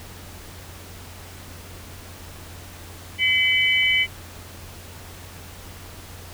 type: tone cluster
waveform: sine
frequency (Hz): 2039 / 2294 / 3007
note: C7 / D7 / F#7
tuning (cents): -45 / -41 / +27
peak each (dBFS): -21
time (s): 3.18-4.07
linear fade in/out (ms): 50
effects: added 88 Hz sine -42 dBFS peak until 6.33 s + pink hiss -42 dBFS RMS until 6.33 s